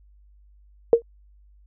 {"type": "tone with exponential decay", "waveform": "sine", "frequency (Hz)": 465.5, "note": "A#4", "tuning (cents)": -2, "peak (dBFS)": -6, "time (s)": [0.93, 1.02], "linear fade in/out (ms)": 1, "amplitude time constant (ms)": 19, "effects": ["added 50 Hz sine -51 dBFS peak until 1.66 s"]}